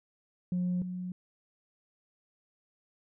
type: tone pair in turn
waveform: sine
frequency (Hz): 179.5 / 181.27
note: F3 / F#3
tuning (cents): +48 / -35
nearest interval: unison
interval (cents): 17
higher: second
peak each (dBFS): -26 / -34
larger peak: first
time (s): 0.52-0.82 / 0.82-1.12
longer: neither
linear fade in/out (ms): 2
effects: tanh soft clip ceiling -25 dBFS